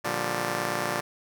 5% pulse chord, G minor seventh, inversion first, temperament just, 117.6 / 147 / 176.4 / 196 Hz, Bb2 / D3 / F3 / G3, +16 / +2 / +18 / 0 cents, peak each -23 dBFS, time 0.04-1.01 s, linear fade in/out 10 ms, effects none

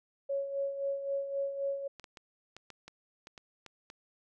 sine tone with tremolo, 554.4 Hz, C#5, in tune, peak -29 dBFS, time 0.29-1.88 s, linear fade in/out 10 ms, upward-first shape sine, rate 3.8 Hz, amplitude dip 60%
clicks, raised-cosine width 0.2 ms, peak -30 dBFS, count 10, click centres 1.997 / 2.042 / 2.172 / 2.566 / 2.703 / 2.88 / 3.271 / 3.378 / 3.663 / 3.901 s
effects none

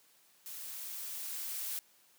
blue noise with level ramp, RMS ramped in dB -45 to -38 dBFS, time 0.46-1.79 s, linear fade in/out 0 ms, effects white hiss -66 dBFS RMS until 2.18 s + high-pass 150 Hz 12 dB/octave

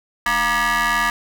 25% pulse ring-modulated tone, 246.9 Hz, B3, in tune, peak -10 dBFS, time 0.26-1.1 s, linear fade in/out 2 ms, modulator 1440 Hz, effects none

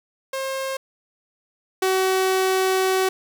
sawtooth tone pair in turn, 534 / 377.6 Hz, C5 / F#4, +35 / +35 cents, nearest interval tritone, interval 600 cents, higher first, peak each -21 / -14 dBFS, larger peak second, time 0.33-0.77 / 1.82-3.09 s, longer second, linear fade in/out 5 ms, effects 8-bit

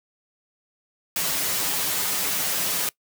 white noise with comb filter, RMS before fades -25 dBFS, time 1.16-2.89 s, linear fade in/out 2 ms, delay 8.5 ms, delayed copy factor -0.8, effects noise-tail reverb RT60 0.1 s tail -22 dB re dry + high-pass 80 Hz 12 dB/octave

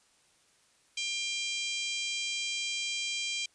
harmonic tone, 796 Hz, G5, 26 cents sharp, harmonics 3 / 4 / 5 / 6 / 7 / 8 / 9 / 10, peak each -36 / -36 / -42 / -42 / -44 / -43 / -44 / -46 dBFS, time 0.97-3.46 s, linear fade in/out 5 ms, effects white hiss -66 dBFS RMS until 3.54 s + resampled to 22050 Hz

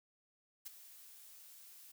blue noise with ADSR envelope, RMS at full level -44 dBFS, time 0.65-1.92 s, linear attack 17 ms, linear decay 17 ms, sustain -13 dB, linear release 9 ms, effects none

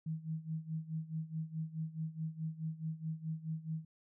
sine tone with tremolo, 159.4 Hz, D#3, 42 cents sharp, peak -34 dBFS, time 0.06-3.85 s, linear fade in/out 5 ms, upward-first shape sine, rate 4.7 Hz, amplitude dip 85%, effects none

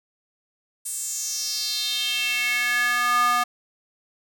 square tone with high-pass filter sweep, 243.4 Hz, B3, 25 cents flat, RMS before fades -24 dBFS, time 0.85-3.44 s, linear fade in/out 10 ms, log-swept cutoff 8900 to 990 Hz, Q 4.3, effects none

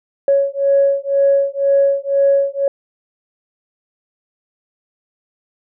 sine beating tone pair, 554.4 / 556.4 Hz, C#5 / C#5, 0 / +6 cents, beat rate 2 Hz, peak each -14 dBFS, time 0.28-2.68 s, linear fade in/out 2 ms, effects tanh soft clip ceiling -4 dBFS

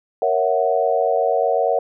sine chord, F# dominant seventh, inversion first, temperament equal, 466.2 / 554.4 / 659.3 / 740 Hz, A#4 / C#5 / E5 / F#5, 0 / 0 / 0 / 0 cents, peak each -21 dBFS, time 0.22-1.79 s, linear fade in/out 2 ms, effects none

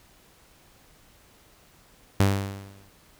sawtooth tone with exponential decay, 98.6 Hz, G2, 11 cents sharp, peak -12 dBFS, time 2.2-2.89 s, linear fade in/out 0 ms, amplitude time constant 150 ms, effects pink hiss -57 dBFS RMS until 3.19 s

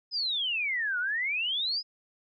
sine exponential two-way sweep, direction down then up, 5130 to 1408 to 5130 Hz, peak -27 dBFS, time 0.11-1.83 s, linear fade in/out 50 ms, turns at 0.99 s, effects none

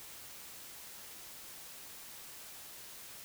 silence, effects white hiss -50 dBFS RMS until 3.24 s

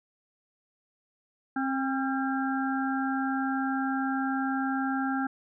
harmonic tone with a mistuned harmonic, 266.7 Hz, C4, 33 cents sharp, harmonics 1 / 3 / 5 / 6, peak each -28 / -33 / -35 / -36 dBFS, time 1.56-5.27 s, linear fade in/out 5 ms, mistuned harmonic 5, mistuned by +43 cents, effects none

